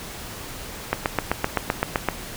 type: click train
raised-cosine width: 0.5 ms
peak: -4 dBFS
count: 10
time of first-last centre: 0.93-2.087 s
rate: 7.78 Hz
effects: pink hiss -36 dBFS RMS until 2.36 s